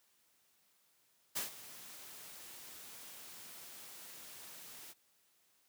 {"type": "noise with ADSR envelope", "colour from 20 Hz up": "white", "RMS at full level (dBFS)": -36, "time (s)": [1.35, 4.94], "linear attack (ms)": 18, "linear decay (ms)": 130, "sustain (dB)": -16, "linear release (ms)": 33, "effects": ["white hiss -73 dBFS RMS until 5.68 s", "high-pass 100 Hz 12 dB/octave"]}